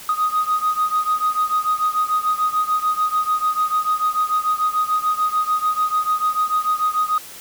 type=beating tone pair; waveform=sine; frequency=1244.5 / 1251.3 Hz; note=D#6 / D#6; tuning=0 / +9 cents; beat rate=6.8 Hz; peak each=-18 / -20 dBFS; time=0.09-7.18 s; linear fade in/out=2 ms; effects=tanh soft clip ceiling -12 dBFS + white hiss -38 dBFS RMS until 7.4 s